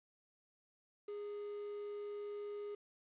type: tone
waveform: triangle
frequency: 412.6 Hz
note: G#4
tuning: 11 cents flat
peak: -40 dBFS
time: 1.08-2.75 s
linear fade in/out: 5 ms
effects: resampled to 8000 Hz + 11-bit